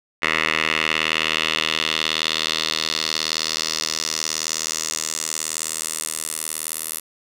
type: tone with band-pass filter sweep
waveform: 10% pulse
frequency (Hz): 79.1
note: D#2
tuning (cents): +29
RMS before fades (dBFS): -24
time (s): 0.22-7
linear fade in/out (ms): 10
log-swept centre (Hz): 2200 to 11000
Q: 2.4
effects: none